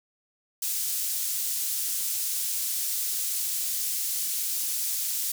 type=high-pass noise; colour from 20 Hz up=pink; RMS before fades=-29 dBFS; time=0.62-5.32 s; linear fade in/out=5 ms; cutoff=7200 Hz; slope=12 dB/octave; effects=none